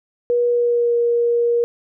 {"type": "tone with pitch glide", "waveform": "sine", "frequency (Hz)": [481.8, 473.2], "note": ["B4", "A#4"], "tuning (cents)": [-43, 26], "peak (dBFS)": -14, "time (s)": [0.3, 1.64], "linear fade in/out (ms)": 0, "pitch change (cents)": -31, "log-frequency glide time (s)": [0.48, 0.95], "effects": []}